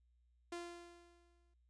sawtooth tone with exponential decay, 345.7 Hz, F4, 18 cents flat, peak -38 dBFS, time 0.52-1.54 s, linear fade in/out 5 ms, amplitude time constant 220 ms, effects added 60 Hz sine -70 dBFS peak until 1.69 s + resampled to 22050 Hz

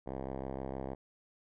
5% pulse tone with low-pass filter, 66.5 Hz, C2, 29 cents sharp, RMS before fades -40 dBFS, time 0.06-0.95 s, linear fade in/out 10 ms, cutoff 840 Hz, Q 0.83, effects none

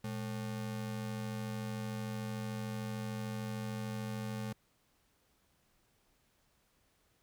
square ring-modulated tone, 164.81 Hz, E3, in tune, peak -35 dBFS, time 0.04-4.53 s, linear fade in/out 5 ms, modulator 46.7 Hz, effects pink hiss -73 dBFS RMS until 7.22 s

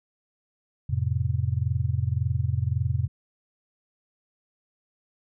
sine chord, F major, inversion none, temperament just, 87.31 / 109.13 / 130.96 Hz, F2 / A2 / C3, 0 / -14 / +2 cents, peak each -27 dBFS, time 0.89-3.08 s, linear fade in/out 10 ms, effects none

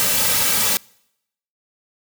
white noise with comb filter, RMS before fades -18 dBFS, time 0-0.77 s, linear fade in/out 0 ms, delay 2.8 ms, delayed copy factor -0.9, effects noise-tail reverb RT60 0.8 s tail -26 dB re dry

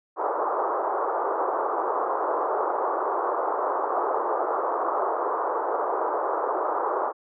white band-pass noise, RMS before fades -26 dBFS, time 0.16-7.13 s, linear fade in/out 50 ms, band 360 to 1200 Hz, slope 48 dB/octave, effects none

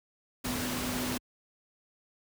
sine tone in noise, 249.7 Hz, B3, 19 cents sharp, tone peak -35 dBFS, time 0.44-1.18 s, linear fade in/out 10 ms, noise pink, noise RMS -34 dBFS, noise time 0.44-1.18 s, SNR -4 dB, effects high-pass 60 Hz 12 dB/octave

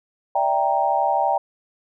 sine chord, E half-diminished seventh, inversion third, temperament equal with one note detuned, 587.3 / 659.3 / 787.6 / 932.3 Hz, D5 / E5 / G5 / Bb5, 0 / 0 / +8 / 0 cents, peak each -25 / -25 / -20 / -23 dBFS, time 0.35-1.38 s, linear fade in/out 5 ms, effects none

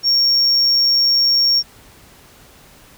sine tone, 5530 Hz, F8, 18 cents flat, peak -9 dBFS, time 0.03-1.63 s, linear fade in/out 50 ms, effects tanh soft clip ceiling -10 dBFS + pink hiss -46 dBFS RMS until 2.97 s

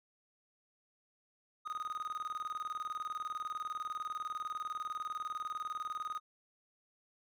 triangle tone with tremolo, 1244.5 Hz, D#6, in tune, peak -33 dBFS, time 1.65-6.2 s, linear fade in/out 20 ms, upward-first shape square, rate 20 Hz, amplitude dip 75%, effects none

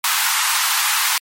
pink high-pass noise, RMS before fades -18 dBFS, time 0.04-1.18 s, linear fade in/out 2 ms, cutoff 880 Hz, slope 48 dB/octave, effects MP3 64 kbps

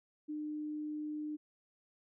sine tone, 302.1 Hz, D4, 49 cents sharp, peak -37 dBFS, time 0.28-1.37 s, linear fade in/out 20 ms, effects none

